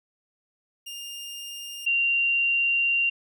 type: tone pair in turn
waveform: sawtooth / sine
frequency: 2811 / 2768 Hz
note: F7 / F7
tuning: +11 / -16 cents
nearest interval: unison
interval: 27 cents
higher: first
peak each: -32 / -20 dBFS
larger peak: second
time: 0.86-1.86 / 1.86-3.1 s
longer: second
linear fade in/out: 10 ms
effects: none